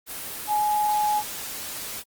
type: tone in noise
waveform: sine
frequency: 841 Hz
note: G#5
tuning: 22 cents sharp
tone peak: -20 dBFS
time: 0.47-1.23 s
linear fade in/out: 50 ms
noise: white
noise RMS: -34 dBFS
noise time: 0.06-2.04 s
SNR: +11 dB
effects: Opus 24 kbps